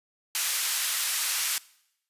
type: band-pass noise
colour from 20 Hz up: white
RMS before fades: -28 dBFS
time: 0.35-1.58 s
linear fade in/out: 0 ms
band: 1400 to 13000 Hz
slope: 12 dB/octave
effects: noise-tail reverb RT60 0.8 s tail -22 dB re dry + resampled to 32000 Hz